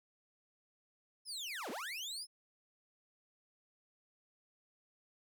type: linear two-way sweep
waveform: 30% pulse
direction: down then up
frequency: 5310 to 196 to 5310 Hz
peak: -38 dBFS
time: 1.25-2.27 s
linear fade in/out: 50 ms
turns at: 1.7 s
effects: none